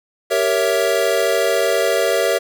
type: chord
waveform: square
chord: G diminished seventh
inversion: none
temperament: equal with one note detuned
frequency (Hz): 392 / 466.2 / 558.9 / 659.3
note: G4 / Bb4 / Db5 / Fb5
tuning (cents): 0 / 0 / +14 / 0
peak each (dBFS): -23 / -21 / -21 / -21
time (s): 0.3-2.39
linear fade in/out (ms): 20
effects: none